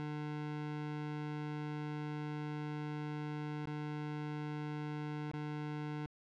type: tone with dropouts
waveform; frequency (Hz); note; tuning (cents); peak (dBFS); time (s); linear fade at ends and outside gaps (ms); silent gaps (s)
25% pulse; 150; D3; +37; -35; 0-6.06; 0; 3.655-3.673 / 5.314-5.335
effects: low-pass 3000 Hz 12 dB/octave